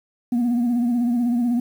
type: tone with vibrato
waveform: sine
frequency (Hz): 240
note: B3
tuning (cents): -49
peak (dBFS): -15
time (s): 0.32-1.6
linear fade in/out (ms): 5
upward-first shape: sine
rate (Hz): 16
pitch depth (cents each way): 54
effects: tanh soft clip ceiling -16 dBFS + 8-bit